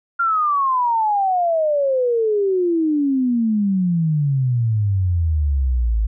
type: exponential sweep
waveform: sine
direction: down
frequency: 1400 to 51.91 Hz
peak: -15 dBFS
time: 0.19-6.07 s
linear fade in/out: 10 ms
effects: none